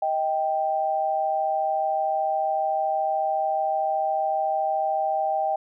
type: tone pair together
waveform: sine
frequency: 630.3 / 784 Hz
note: D#5 / G5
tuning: +22 / 0 cents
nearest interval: major third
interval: 378 cents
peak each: -26 / -23 dBFS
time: 0.02-5.56 s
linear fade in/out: 5 ms
effects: none